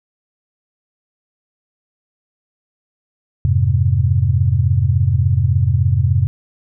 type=chord; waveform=sine; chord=F minor; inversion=none; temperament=equal; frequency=87.31 / 103.83 / 130.81 Hz; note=F2 / Ab2 / C3; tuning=0 / 0 / 0 cents; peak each=-16 dBFS; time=3.45-6.27 s; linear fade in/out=0 ms; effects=none